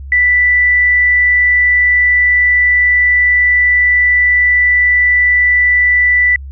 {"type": "tone", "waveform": "sine", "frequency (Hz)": 1975.5, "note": "B6", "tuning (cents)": 0, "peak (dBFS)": -7, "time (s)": [0.12, 6.36], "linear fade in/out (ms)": 2, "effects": ["added 68 Hz sine -25 dBFS peak until 6.51 s"]}